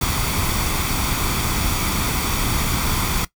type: noise with comb filter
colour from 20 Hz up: pink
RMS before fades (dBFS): -21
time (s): 0.01-3.25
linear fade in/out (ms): 5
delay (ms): 0.87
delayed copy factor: +0.5
effects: noise-tail reverb RT60 0.1 s tail -18 dB re dry